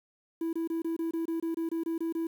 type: tone bursts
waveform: triangle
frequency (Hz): 329.6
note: E4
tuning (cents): 0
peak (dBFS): -26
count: 13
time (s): 0.41-2.27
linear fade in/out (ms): 5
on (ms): 120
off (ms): 25
effects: tanh soft clip ceiling -22 dBFS + 9-bit